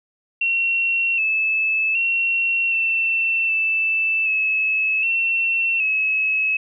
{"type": "tone with pitch steps", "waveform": "sine", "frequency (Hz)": [2728, 2612, 2727, 2687, 2644, 2589, 2706, 2576], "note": ["F7", "E7", "F7", "E7", "E7", "E7", "E7", "E7"], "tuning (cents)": [-41, -17, -42, 33, 5, -32, 45, -41], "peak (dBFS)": -17, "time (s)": [0.41, 6.57], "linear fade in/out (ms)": 5, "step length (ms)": 770, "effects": []}